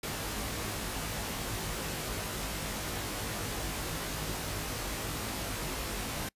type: noise with comb filter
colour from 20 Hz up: pink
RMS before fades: -36 dBFS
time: 0.03-6.29 s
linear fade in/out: 5 ms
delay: 19 ms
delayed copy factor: +0.85
effects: noise-tail reverb RT60 0.1 s tail -26 dB re dry + resampled to 32000 Hz